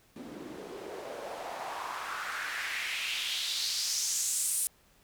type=noise with band-pass filter sweep; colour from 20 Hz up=white; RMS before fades=-35 dBFS; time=0.16-4.67 s; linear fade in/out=0 ms; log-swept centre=240 to 10000 Hz; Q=2.8; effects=pink hiss -64 dBFS RMS until 5.03 s